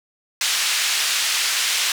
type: band-pass noise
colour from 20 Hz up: pink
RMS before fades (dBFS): -21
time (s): 0.41-1.92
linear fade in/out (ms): 2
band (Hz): 2300 to 8000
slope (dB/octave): 12
effects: none